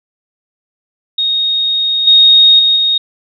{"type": "tone with level steps", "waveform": "sine", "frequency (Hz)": 3729, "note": "A#7", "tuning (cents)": 0, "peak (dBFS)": [-11, -3, -7, -9], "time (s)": [1.18, 2.98], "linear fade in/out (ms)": 5, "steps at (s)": [2.07, 2.59, 2.76], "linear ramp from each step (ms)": 5, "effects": []}